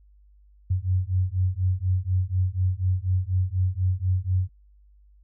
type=beating tone pair; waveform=sine; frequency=90.6 / 94.7 Hz; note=F#2 / F#2; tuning=-36 / +41 cents; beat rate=4.1 Hz; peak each=-24 dBFS; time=0.7-4.49 s; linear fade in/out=10 ms; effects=added 50 Hz sine -52 dBFS peak until 5.23 s